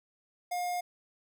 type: tone with notch filter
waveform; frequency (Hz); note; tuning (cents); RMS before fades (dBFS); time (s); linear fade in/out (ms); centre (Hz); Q
square; 712; F5; +33; -33; 0.51-0.81; 10; 3100; 1.3
effects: none